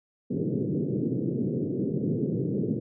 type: band-pass noise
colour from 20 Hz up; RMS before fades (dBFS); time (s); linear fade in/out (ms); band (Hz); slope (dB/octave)
pink; -28; 0.3-2.8; 10; 120 to 450; 48
effects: none